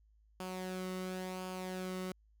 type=tone with flanger; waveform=sawtooth; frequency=185 Hz; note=F#3; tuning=in tune; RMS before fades=-41 dBFS; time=0.4-2.12 s; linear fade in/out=2 ms; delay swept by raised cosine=0.51 to 1.22 ms; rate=0.94 Hz; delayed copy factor=-0.5; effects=added 53 Hz sine -64 dBFS peak until 2.4 s